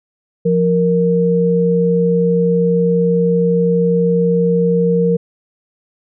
sine tone pair together, 174.61 / 466.2 Hz, F3 / A#4, 0 / 0 cents, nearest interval octave + perfect fourth, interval 1700 cents, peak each -14 / -13 dBFS, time 0.45-5.17 s, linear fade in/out 10 ms, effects none

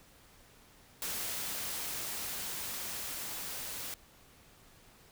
white noise with level ramp, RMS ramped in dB -37 to -41 dBFS, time 1.02-3.94 s, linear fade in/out 0 ms, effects pink hiss -60 dBFS RMS until 5.11 s

